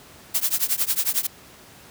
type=noise with tremolo; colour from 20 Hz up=blue; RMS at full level=-19 dBFS; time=0.34-1.27 s; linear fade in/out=10 ms; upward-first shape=triangle; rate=11 Hz; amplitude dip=100%; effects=pink hiss -47 dBFS RMS until 1.9 s + high-pass 80 Hz 12 dB/octave